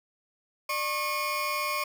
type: tone cluster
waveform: 30% pulse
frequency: 594 / 1091 / 2430 Hz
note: D5 / C#6 / D#7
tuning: +20 / -28 / -42 cents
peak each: -33 / -27 / -32 dBFS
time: 0.69-1.84 s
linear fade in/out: 5 ms
effects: none